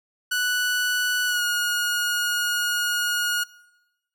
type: tone with pitch glide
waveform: sawtooth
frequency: 1480 to 1438.7 Hz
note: F#6 to F#6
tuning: 0 to -49 cents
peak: -18 dBFS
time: 0.31-3.44 s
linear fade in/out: 10 ms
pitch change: -49 cents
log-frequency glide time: 1.26-1.43 s
effects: noise-tail reverb RT60 1.0 s tail -22 dB re dry